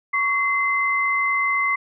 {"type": "tone pair together", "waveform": "sine", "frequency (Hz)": [1117.2, 2062], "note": ["C#6", "C7"], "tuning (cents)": [13, -26], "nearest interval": "major seventh", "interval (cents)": 1061, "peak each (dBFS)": [-22, -20], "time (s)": [0.13, 1.76], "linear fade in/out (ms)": 10, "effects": []}